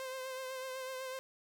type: tone with vibrato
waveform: sawtooth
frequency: 521 Hz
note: C5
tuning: 7 cents flat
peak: -36 dBFS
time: 0-1.19 s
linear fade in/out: 0 ms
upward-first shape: triangle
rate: 8 Hz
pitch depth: 35 cents each way
effects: none